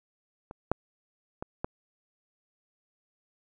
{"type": "clicks", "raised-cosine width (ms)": 1, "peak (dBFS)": [-27, -10, -21, -16], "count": 4, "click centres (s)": [0.511, 0.716, 1.425, 1.645], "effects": []}